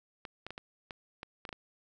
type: clicks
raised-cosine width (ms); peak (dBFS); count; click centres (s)
0.3; -25; 9; 0.252 / 0.466 / 0.506 / 0.579 / 0.908 / 1.231 / 1.452 / 1.491 / 1.528
effects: none